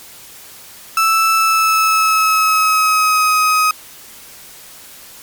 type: tone with pitch glide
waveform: 35% pulse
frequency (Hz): 1318.5 to 1260.4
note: E6 to D#6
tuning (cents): 0 to +22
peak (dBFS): -9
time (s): 0.97-3.71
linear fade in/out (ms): 2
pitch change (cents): -78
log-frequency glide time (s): 1.35-3.28
effects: white hiss -38 dBFS RMS until 5.22 s + MP3 96 kbps